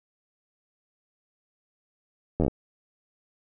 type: slowing click train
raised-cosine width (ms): 2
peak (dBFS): -11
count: 7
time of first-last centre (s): 2.4-2.481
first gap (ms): 11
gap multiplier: 1.08
effects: none